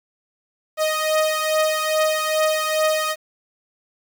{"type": "beating tone pair", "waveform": "sawtooth", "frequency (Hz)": [622.3, 624.7], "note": ["D#5", "D#5"], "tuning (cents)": [0, 7], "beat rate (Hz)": 2.4, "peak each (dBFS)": [-16, -19], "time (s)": [0.77, 3.16], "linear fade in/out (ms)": 50, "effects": ["8-bit"]}